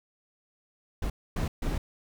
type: noise bursts at uneven times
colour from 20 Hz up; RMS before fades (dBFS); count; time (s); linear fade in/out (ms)
brown; -29; 3; 1.02-1.1 / 1.36-1.48 / 1.62-1.78; 5
effects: none